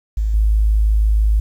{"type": "tone with level steps", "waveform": "sine", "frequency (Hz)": 53.1, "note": "G#1", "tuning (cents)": 39, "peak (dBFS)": [-15, -11], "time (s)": [0.17, 1.4], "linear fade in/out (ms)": 5, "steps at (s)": 0.34, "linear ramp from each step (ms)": 2, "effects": ["8-bit"]}